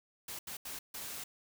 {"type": "noise bursts at uneven times", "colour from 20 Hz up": "white", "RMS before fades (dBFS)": -43, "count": 4, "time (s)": [[0.28, 0.39], [0.47, 0.57], [0.65, 0.79], [0.94, 1.24]], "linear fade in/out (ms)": 5, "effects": []}